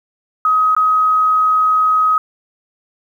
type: tone with dropouts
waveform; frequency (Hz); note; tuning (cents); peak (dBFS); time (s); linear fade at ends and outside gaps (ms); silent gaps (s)
sine; 1264; D#6; +27; -10; 0.45-2.18; 2; 0.75-0.765
effects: 8-bit